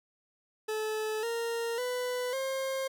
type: tone with pitch steps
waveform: 40% pulse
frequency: 432.9 / 464 / 497.3 / 533 Hz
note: A4 / A#4 / B4 / C5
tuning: -28 / -8 / +12 / +32 cents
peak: -30 dBFS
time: 0.68-2.88 s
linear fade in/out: 10 ms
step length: 550 ms
effects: none

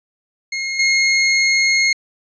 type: tone with level steps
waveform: sawtooth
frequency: 2149 Hz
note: C7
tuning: 46 cents sharp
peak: -17 / -9 dBFS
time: 0.52-1.93 s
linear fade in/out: 5 ms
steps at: 0.79 s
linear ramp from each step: 5 ms
effects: resampled to 16000 Hz

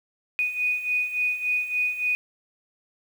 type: beating tone pair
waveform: sine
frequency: 2478 / 2481.5 Hz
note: D#7 / D#7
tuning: -8 / -5 cents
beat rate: 3.5 Hz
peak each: -29 / -24 dBFS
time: 0.39-2.15 s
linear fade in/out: 0 ms
effects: 8-bit

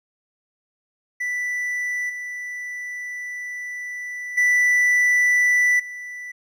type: tone with level steps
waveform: triangle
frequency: 1975.5 Hz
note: B6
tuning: in tune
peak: -21 / -27 / -13 / -30 dBFS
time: 1.2-6.32 s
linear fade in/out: 10 ms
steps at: 2.09 / 4.37 / 5.79 s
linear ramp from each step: 10 ms
effects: none

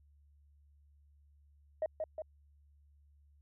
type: tone with echo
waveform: sine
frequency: 627 Hz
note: D#5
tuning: 13 cents sharp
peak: -29 dBFS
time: 1.82-1.86 s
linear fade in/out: 2 ms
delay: 180 ms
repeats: 2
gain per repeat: -4 dB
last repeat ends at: 2.22 s
effects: tanh soft clip ceiling -27 dBFS + added 72 Hz sine -62 dBFS peak until 3.41 s

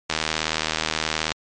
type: click train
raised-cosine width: 0.2 ms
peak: -4 dBFS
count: 97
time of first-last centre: 0.1-1.318 s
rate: 78.8 Hz
effects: MP3 48 kbps

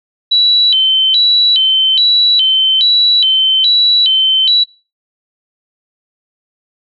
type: tone with vibrato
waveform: sine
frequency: 3479 Hz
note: A7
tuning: 20 cents flat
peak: -7 dBFS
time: 0.31-4.64 s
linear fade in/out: 10 ms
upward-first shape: square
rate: 1.2 Hz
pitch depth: 210 cents each way
effects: noise-tail reverb RT60 0.3 s tail -20 dB re dry

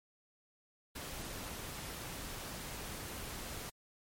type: noise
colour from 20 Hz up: pink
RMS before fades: -44 dBFS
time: 0.95-3.7 s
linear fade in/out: 10 ms
effects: MP3 64 kbps

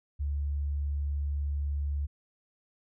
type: tone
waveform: sine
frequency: 71.8 Hz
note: D2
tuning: 39 cents flat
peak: -28 dBFS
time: 0.19-2.07 s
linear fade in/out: 20 ms
effects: none

